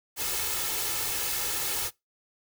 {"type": "noise with comb filter", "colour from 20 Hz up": "white", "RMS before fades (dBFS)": -30, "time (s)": [0.16, 1.91], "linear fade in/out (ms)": 50, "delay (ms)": 2.3, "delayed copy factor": 0.6, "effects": ["noise-tail reverb RT60 0.2 s tail -23 dB re dry"]}